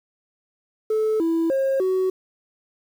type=tone with pitch steps; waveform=sine; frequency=435 / 329.5 / 538 / 374.5 Hz; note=A4 / E4 / C5 / F#4; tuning=-20 / -1 / +48 / +21 cents; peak=-16 dBFS; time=0.9-2.1 s; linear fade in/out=5 ms; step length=300 ms; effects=tanh soft clip ceiling -17 dBFS + 8-bit